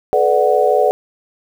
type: chord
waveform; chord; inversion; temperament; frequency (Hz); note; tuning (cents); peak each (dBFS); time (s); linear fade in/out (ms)
sine; B minor seventh; third; equal with one note detuned; 429.7 / 493.9 / 587.3 / 740; A4 / B4 / D5 / F#5; -41 / 0 / 0 / 0; -16; 0.13-0.91; 0
effects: 7-bit